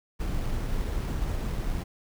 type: noise with sample-and-hold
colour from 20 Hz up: brown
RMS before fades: -29 dBFS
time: 0.19-1.84 s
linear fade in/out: 20 ms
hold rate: 7350 Hz
effects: none